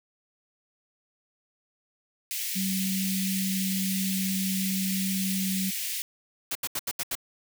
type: high-pass noise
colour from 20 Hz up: white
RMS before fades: -32 dBFS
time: 2.31-6.02 s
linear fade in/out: 0 ms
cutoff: 1900 Hz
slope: 48 dB/octave
type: tone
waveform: sine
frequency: 190.6 Hz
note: G3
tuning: 48 cents flat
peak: -27 dBFS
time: 2.55-5.71 s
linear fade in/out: 20 ms
type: noise bursts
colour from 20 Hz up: white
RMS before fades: -30 dBFS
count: 6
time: 6.51-7.153 s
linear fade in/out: 5 ms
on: 43 ms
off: 77 ms
effects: none